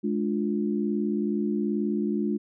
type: chord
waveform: sine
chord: D diminished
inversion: second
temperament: just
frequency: 211.4 / 293.7 / 352.4 Hz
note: Ab3 / D4 / F4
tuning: +31 / 0 / +16 cents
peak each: -26 / -30 / -30 dBFS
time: 0.03-2.38 s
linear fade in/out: 20 ms
effects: none